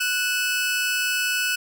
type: tone pair together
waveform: sawtooth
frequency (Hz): 1480 / 2606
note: F#6 / E7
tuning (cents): 0 / -20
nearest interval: minor seventh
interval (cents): 980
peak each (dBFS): -20 / -22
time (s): 0-1.56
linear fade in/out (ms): 10
effects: none